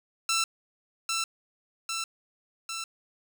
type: tone with echo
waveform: 10% pulse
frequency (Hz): 1338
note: E6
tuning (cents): +25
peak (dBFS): -16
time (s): 0.29-0.44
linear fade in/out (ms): 2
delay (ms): 800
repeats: 3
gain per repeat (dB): -3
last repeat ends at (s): 2.84
effects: none